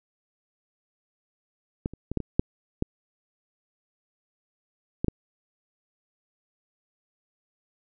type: clicks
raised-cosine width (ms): 3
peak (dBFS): -14 / -27 / -17 / -11 / -19 / -6 / -11 / -12 / -9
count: 9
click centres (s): 1.859 / 1.936 / 2.116 / 2.173 / 2.203 / 2.395 / 2.824 / 5.045 / 5.083
effects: none